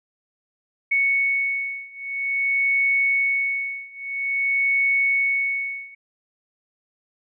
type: beating tone pair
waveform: sine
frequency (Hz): 2217 / 2217.5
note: C#7 / C#7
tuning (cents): 0 / 0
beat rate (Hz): 0.5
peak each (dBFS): -23 / -22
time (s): 0.91-5.95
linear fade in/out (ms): 10
effects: none